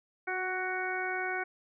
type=harmonic tone with a mistuned harmonic; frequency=371.2 Hz; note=F#4; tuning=6 cents sharp; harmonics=1 / 2 / 3 / 4 / 5 / 6; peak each=-38 / -37 / -44 / -35 / -42 / -38 dBFS; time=0.27-1.44 s; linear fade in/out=10 ms; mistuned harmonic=1; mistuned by=-16 cents; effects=none